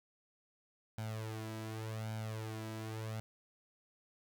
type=tone with flanger; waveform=sawtooth; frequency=110 Hz; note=A2; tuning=in tune; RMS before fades=-42 dBFS; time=0.98-3.2 s; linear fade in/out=0 ms; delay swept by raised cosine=1.3 to 3.1 ms; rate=0.87 Hz; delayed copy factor=+0.75; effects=none